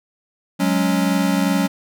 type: chord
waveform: square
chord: F# suspended second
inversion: none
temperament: equal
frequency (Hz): 185 / 207.7 / 277.2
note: F#3 / G#3 / C#4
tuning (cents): 0 / 0 / 0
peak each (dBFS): -20 / -23 / -21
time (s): 0.59-1.68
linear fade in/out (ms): 20
effects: none